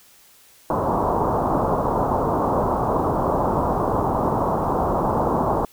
white low-pass noise, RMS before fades -21 dBFS, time 0.7-5.65 s, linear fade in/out 2 ms, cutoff 1100 Hz, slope 48 dB/octave, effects white hiss -52 dBFS RMS until 5.72 s

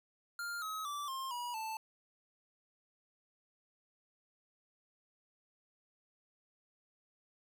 square tone with pitch steps, 1400 / 1276.4 / 1163.7 / 1061 / 967.3 / 881.9 Hz, F6 / D#6 / D6 / C6 / B5 / A5, +4 / +44 / -16 / +24 / -36 / +4 cents, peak -39 dBFS, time 0.39-1.77 s, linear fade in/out 2 ms, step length 230 ms, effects none

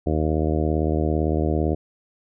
harmonic tone, 77.78 Hz, D#2, in tune, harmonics 1 / 2 / 3 / 4 / 5 / 6 / 7 / 8 / 9, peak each -23 / -27 / -29 / -26 / -28 / -31 / -32 / -33 / -33 dBFS, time 0.06-1.75 s, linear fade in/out 10 ms, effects none

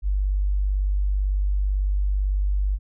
sine tone, 49 Hz, G1, in tune, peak -19 dBFS, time 0.02-2.79 s, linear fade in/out 50 ms, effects none

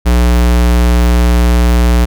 square tone, 59.9 Hz, A#1, 48 cents sharp, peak -7 dBFS, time 0.05-2.06 s, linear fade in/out 20 ms, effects none

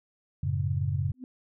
sine chord, F# minor, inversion none, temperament equal, 92.5 / 110 / 138.59 Hz, F#2 / A2 / C#3, 0 / 0 / 0 cents, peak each -29 / -32 / -29 dBFS, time 0.43-1.12 s, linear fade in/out 5 ms
sine tone with exponential growth, 254.4 Hz, C4, 48 cents flat, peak -33 dBFS, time 1.14-1.24 s, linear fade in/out 1 ms, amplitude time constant 21 ms
effects none

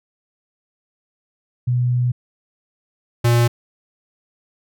sine / square tone pair in turn, 123.47 / 118.87 Hz, B2 / A#2, 0 / +34 cents, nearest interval minor second, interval 66 cents, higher first, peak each -15 / -13 dBFS, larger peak second, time 1.67-2.12 / 3.24-3.48 s, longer first, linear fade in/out 10 ms, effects none

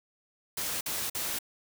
white noise bursts, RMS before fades -33 dBFS, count 3, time 0.57-1.388 s, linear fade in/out 5 ms, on 240 ms, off 49 ms, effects none

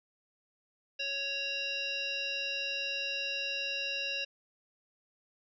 harmonic tone, 554.4 Hz, C#5, in tune, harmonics 1 / 3 / 5 / 7 / 9 / 10, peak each -45 / -45 / -34 / -41 / -45 / -45 dBFS, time 0.99-4.25 s, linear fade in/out 10 ms, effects none

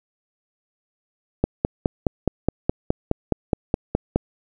click train, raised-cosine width 2 ms, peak -4 dBFS, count 14, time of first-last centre 1.44-4.16 s, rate 4.78 Hz, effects none

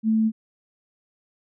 sine tone, 220.4 Hz, A3, 3 cents sharp, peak -17 dBFS, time 0.03-0.32 s, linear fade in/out 50 ms, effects none

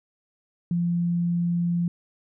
sine tone, 172.6 Hz, F3, 20 cents flat, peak -21 dBFS, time 0.71-1.88 s, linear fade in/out 2 ms, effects none

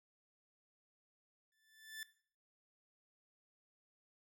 sawtooth tone with exponential growth, 1757 Hz, A6, 3 cents flat, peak -39 dBFS, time 1.52-2.03 s, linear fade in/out 1 ms, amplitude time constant 110 ms, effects noise-tail reverb RT60 0.5 s tail -17 dB re dry

